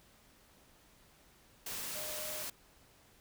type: tone in noise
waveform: sine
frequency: 611 Hz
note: D#5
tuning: 32 cents flat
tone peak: -46 dBFS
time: 1.95-2.43 s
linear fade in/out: 5 ms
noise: white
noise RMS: -41 dBFS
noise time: 1.66-2.5 s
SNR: -8 dB
effects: pink hiss -64 dBFS RMS until 3.2 s